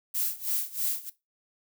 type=noise with tremolo; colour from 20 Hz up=violet; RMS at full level=-27 dBFS; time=0.14-1.1 s; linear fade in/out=10 ms; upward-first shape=sine; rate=3.1 Hz; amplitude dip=90%; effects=noise-tail reverb RT60 0.2 s tail -17 dB re dry